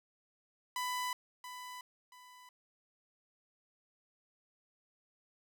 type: tone with echo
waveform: sawtooth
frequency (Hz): 997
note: B5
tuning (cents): +16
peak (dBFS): -31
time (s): 0.76-1.13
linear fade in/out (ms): 2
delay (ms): 680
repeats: 2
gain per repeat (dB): -10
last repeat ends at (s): 2.49
effects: none